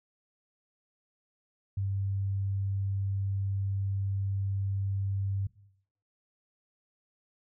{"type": "tone", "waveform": "sine", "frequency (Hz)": 98.1, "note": "G2", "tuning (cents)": 2, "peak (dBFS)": -28, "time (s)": [1.77, 5.47], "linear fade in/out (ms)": 5, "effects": ["noise-tail reverb RT60 0.7 s tail -19 dB re dry"]}